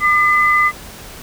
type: tone pair together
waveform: sine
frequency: 1204 / 2022 Hz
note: D6 / B6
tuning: +43 / +40 cents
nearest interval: major sixth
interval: 897 cents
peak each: -13 dBFS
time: 0-0.72 s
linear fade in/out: 50 ms
effects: pink hiss -35 dBFS RMS until 1.22 s